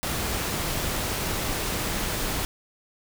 pink noise, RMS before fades -28 dBFS, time 0.03-2.45 s, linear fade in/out 0 ms, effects none

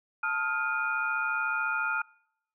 sine tone cluster, 881 / 1275 / 1409 / 2453 Hz, A5 / D#6 / F6 / D#7, +2 / +42 / +15 / -25 cents, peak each -36 / -35 / -28 / -36 dBFS, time 0.23-2.02 s, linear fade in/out 5 ms, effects noise-tail reverb RT60 0.8 s tail -26 dB re dry

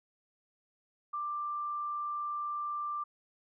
sine tone, 1182 Hz, D6, 11 cents sharp, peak -33 dBFS, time 1.13-3.04 s, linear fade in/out 10 ms, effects none

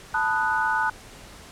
sine chord, B dominant seventh, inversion third, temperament equal, 880 / 987.8 / 1244.5 / 1480 Hz, A5 / B5 / D#6 / F#6, 0 / 0 / 0 / 0 cents, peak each -25 / -30 / -30 / -24 dBFS, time 0.14-0.9 s, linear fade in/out 5 ms, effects pink hiss -45 dBFS RMS until 1.51 s + low-pass 10000 Hz 12 dB/octave

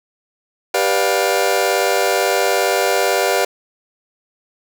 sawtooth chord, G dominant seventh, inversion none, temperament just, 392 / 490 / 588 / 705.6 Hz, G4 / B4 / D5 / F5, 0 / -14 / +2 / +18 cents, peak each -16 dBFS, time 0.74-3.45 s, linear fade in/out 5 ms, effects none

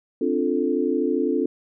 sine chord, D minor seventh, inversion third, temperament equal, 261.6 / 293.7 / 349.2 / 440 Hz, C4 / D4 / F4 / A4, 0 / 0 / 0 / 0 cents, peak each -25 dBFS, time 0.21-1.46 s, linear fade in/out 5 ms, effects none

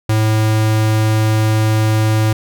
square tone, 109 Hz, A2, 16 cents flat, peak -12 dBFS, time 0.09-2.33 s, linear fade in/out 5 ms, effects none

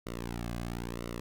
sawtooth tone with flanger, 58.6 Hz, A#1, 10 cents sharp, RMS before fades -38 dBFS, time 0.06-1.2 s, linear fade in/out 5 ms, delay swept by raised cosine 1.2 to 2.19 ms, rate 1 Hz, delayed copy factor -1, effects none

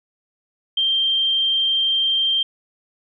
sine tone, 3163 Hz, G7, 15 cents sharp, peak -16 dBFS, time 0.77-2.43 s, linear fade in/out 5 ms, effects none

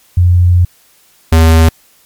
sine / square tone pair in turn, 88.7 / 81.08 Hz, F2 / E2, +27 / -28 cents, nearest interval major second, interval 155 cents, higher first, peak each -4 dBFS, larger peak neither, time 0.17-0.65 / 1.32-1.69 s, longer first, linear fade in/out 5 ms, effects white hiss -48 dBFS RMS until 2.05 s + MP3 96 kbps

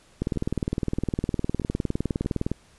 two click trains, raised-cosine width 3 ms, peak -24 / -12 dBFS, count 4 / 46, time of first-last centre 0.36-2.247 / 0.22-2.516 s, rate 1.59 / 19.6 Hz, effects pink hiss -57 dBFS RMS until 2.78 s + resampled to 24000 Hz

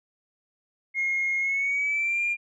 sine tone with pitch glide, 2149 to 2398 Hz, C7 to D7, +46 to +36 cents, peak -22 dBFS, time 0.94-2.37 s, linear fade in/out 50 ms, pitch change +190 cents, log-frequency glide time 1.39-2.22 s, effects tanh soft clip ceiling -19 dBFS

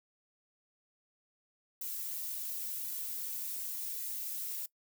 violet noise with flanger, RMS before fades -39 dBFS, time 1.81-4.66 s, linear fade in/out 5 ms, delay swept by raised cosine 2 to 4.2 ms, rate 0.91 Hz, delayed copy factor +0.95, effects noise-tail reverb RT60 0.1 s tail -20 dB re dry

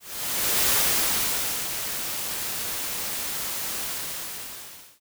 white noise with ADSR envelope, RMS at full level -21 dBFS, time 0-5 s, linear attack 680 ms, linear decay 990 ms, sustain -9 dB, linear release 1200 ms, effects none

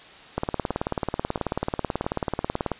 two click trains, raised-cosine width 1 ms, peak -24 / -10 dBFS, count 3 / 44, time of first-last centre 0.71-2.043 / 0.38-2.717 s, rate 1.5 / 18.4 Hz, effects white hiss -46 dBFS RMS until 2.79 s + resampled to 8000 Hz

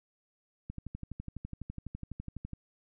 click train, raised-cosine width 5 ms, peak -27 dBFS, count 23, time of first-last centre 0.7-2.533 s, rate 12 Hz, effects none

